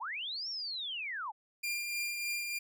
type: linear two-way sweep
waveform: sine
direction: up then down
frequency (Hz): 770 to 5600 to 770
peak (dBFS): -36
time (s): 0-1.32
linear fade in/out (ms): 20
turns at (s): 0.49
type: tone with tremolo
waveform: sawtooth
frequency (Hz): 2396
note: D7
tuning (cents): +34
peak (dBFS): -29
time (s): 1.63-2.59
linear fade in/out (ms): 10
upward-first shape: triangle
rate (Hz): 3.3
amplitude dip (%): 40
effects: none